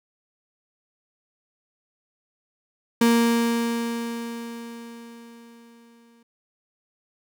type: tone with exponential decay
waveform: 35% pulse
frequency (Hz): 233.1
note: A#3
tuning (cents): 0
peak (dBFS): -13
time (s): 3.01-6.23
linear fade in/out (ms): 5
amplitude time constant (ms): 700
effects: none